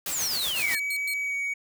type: noise with tremolo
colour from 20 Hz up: white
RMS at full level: -30 dBFS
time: 0.06-0.75 s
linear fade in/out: 2 ms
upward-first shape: triangle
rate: 7.9 Hz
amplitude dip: 55%
type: exponential sweep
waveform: sine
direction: down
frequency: 8372 to 1634 Hz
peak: -27 dBFS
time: 0.09-0.79 s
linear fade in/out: 50 ms
type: tone bursts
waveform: 15% pulse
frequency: 4256 Hz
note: C8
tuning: 29 cents sharp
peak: -26 dBFS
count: 6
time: 0.22-1.136 s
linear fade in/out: 0 ms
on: 61 ms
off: 110 ms
type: tone with pitch glide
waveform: triangle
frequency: 2274 to 2248 Hz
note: C#7 to C#7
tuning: +44 to +24 cents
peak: -25 dBFS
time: 0.62-1.54 s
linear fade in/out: 10 ms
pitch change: -20 cents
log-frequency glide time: 1.2-1.38 s
effects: none